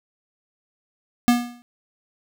square tone with exponential decay, 241.3 Hz, B3, 40 cents flat, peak -11 dBFS, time 1.28-1.62 s, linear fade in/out 0 ms, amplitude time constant 73 ms, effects none

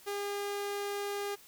sawtooth tone, 405.1 Hz, G#4, 43 cents flat, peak -30 dBFS, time 0.06-1.36 s, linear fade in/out 20 ms, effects white hiss -57 dBFS RMS until 1.47 s

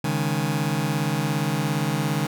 sawtooth chord, C# suspended second, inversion none, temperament just, 138.59 / 155.92 / 207.9 Hz, C#3 / D#3 / G#3, 0 / +4 / +2 cents, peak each -22 / -21 / -24 dBFS, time 0.04-2.27 s, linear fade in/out 5 ms, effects none

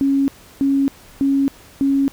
sine tone bursts, 275.4 Hz, C#4, 11 cents flat, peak -13 dBFS, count 4, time 0.01-2.08 s, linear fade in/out 0 ms, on 270 ms, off 330 ms, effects pink hiss -45 dBFS RMS until 2.12 s

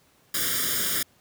white noise with comb filter, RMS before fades -26 dBFS, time 0.34-1.03 s, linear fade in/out 5 ms, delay 0.58 ms, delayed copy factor +1, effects pink hiss -61 dBFS RMS until 1.2 s + high-pass 80 Hz 12 dB/octave

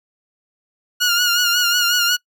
15% pulse tone with vibrato, 1428 Hz, F6, 38 cents sharp, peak -8 dBFS, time 1-2.17 s, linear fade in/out 20 ms, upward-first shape sine, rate 5.5 Hz, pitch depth 47 cents each way, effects noise-tail reverb RT60 0.1 s tail -24 dB re dry

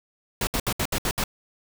pink noise bursts, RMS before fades -25 dBFS, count 7, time 0.41-1.239 s, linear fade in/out 2 ms, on 61 ms, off 67 ms, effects none

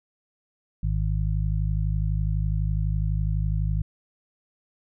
harmonic tone, 52 Hz, G#1, 3 cents sharp, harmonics 1 / 2 / 3, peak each -24 / -27 / -29 dBFS, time 0.83-3.82 s, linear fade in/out 5 ms, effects none

